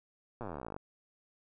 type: slowing click train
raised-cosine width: 1 ms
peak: -27 dBFS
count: 27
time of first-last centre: 0.41-0.764 s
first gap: 8 ms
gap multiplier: 1.04
effects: none